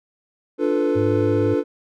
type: chord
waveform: triangle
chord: B half-diminished seventh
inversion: first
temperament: equal with one note detuned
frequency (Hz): 293.7 / 349.2 / 440 / 497.3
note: D4 / F4 / A4 / B4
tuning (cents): 0 / 0 / 0 / +12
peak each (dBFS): -20 / -22 / -20 / -22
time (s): 0.58-1.64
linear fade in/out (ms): 50
type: tone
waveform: sine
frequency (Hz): 103.83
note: G#2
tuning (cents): 0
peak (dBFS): -22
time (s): 0.95-1.55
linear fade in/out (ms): 20
effects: none